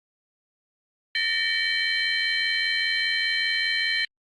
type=tone cluster; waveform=sine; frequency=1788 / 1873 / 2293 / 3098 / 4096 Hz; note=A6 / A#6 / D7 / G7 / C8; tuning=+27 / +8 / -42 / -21 / -38 cents; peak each=-28 dBFS; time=1.15-4.05 s; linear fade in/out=2 ms; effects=tanh soft clip ceiling -14 dBFS + Opus 48 kbps